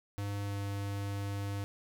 square tone with pitch glide, 101 to 100.24 Hz, G#2 to G2, -48 to +39 cents, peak -35 dBFS, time 0.18-1.64 s, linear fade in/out 0 ms, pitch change -13 cents, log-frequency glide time 0.44-0.58 s, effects none

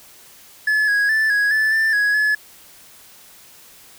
triangle tone with pitch steps, 1717 / 1657 / 1757 / 1663 / 1746 / 1775 / 1669 / 1710 Hz, A6 / G#6 / A6 / G#6 / A6 / A6 / G#6 / A6, -43 / -4 / -3 / +2 / -14 / +15 / +8 / -50 cents, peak -13 dBFS, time 0.67-2.35 s, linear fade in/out 5 ms, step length 210 ms, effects white hiss -46 dBFS RMS until 3.98 s

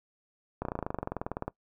slowing click train, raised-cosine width 1 ms, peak -18 dBFS, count 21, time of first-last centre 0.62-1.48 s, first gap 32 ms, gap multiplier 1.03, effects noise-tail reverb RT60 0.1 s tail -21 dB re dry

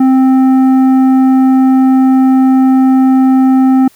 sine tone with tanh clipping, 262.1 Hz, C4, 3 cents sharp, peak -6 dBFS, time 0-3.88 s, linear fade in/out 5 ms, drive 9 dB, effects white hiss -46 dBFS RMS until 3.95 s

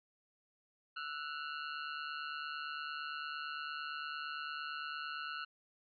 sawtooth ring-modulated tone, 1400 Hz, F6, 4 cents sharp, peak -33 dBFS, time 0.96-5.45 s, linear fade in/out 10 ms, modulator 74.4 Hz, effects resampled to 11025 Hz

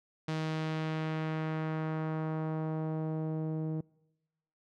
sawtooth tone with low-pass filter sweep, 157.7 Hz, D#3, 24 cents sharp, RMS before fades -34 dBFS, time 0.28-3.81 s, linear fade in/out 5 ms, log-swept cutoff 4900 to 410 Hz, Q 0.93, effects noise-tail reverb RT60 1.0 s tail -26 dB re dry

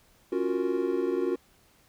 triangle chord, Gb major seventh, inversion second, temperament equal, 277.2 / 349.2 / 370 / 466.2 Hz, Db4 / F4 / Gb4 / Bb4, 0 / 0 / 0 / 0 cents, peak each -31 / -28 / -27 / -31 dBFS, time 0.32-1.36 s, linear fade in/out 5 ms, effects pink hiss -62 dBFS RMS until 1.88 s

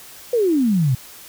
sine exponential sweep, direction down, 505 to 120 Hz, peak -14 dBFS, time 0.33-0.95 s, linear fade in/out 5 ms, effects white hiss -41 dBFS RMS until 1.28 s

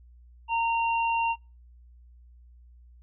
sine tone pair together, 920 / 2763 Hz, A#5 / F7, -23 / -19 cents, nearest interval octave + perfect fifth, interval 1904 cents, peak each -24 / -31 dBFS, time 0.48-1.36 s, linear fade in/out 50 ms, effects noise-tail reverb RT60 0.3 s tail -26 dB re dry + added 60 Hz sine -50 dBFS peak until 3.02 s

